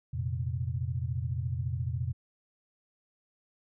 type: chord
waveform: sine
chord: F suspended fourth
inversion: none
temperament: equal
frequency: 87.31 / 116.54 / 130.81 Hz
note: F2 / Bb2 / C3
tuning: 0 / 0 / 0 cents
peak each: -34 dBFS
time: 0.13-2.13 s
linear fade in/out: 10 ms
effects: none